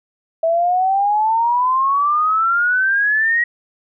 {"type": "exponential sweep", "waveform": "sine", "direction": "up", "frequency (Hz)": [649, 1913], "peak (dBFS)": -13, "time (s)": [0.43, 3.44], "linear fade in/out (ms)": 5, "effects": []}